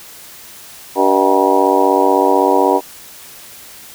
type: harmonic tone with a mistuned harmonic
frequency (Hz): 96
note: G2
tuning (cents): -36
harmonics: 3 / 4 / 5 / 6 / 7 / 8 / 9 / 10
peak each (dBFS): -18 / -16 / -17 / -19 / -22 / -18 / -21 / -16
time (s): 0.95-2.81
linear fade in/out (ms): 50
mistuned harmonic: 6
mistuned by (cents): +90
effects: white hiss -37 dBFS RMS until 3.94 s